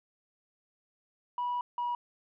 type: tone pair in turn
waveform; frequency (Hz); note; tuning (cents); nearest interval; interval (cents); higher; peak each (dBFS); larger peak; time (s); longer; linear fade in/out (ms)
sine; 976 / 965.9; B5 / B5; -21 / -39; unison; 18; first; -28; neither; 1.38-1.61 / 1.78-1.95; first; 2
effects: tanh soft clip ceiling -27 dBFS